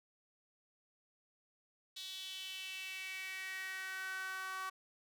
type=tone with high-pass filter sweep; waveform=sawtooth; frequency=378.3 Hz; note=F#4; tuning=38 cents sharp; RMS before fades=-44 dBFS; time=1.96-4.7 s; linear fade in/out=10 ms; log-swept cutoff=3700 to 1200 Hz; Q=4.8; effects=none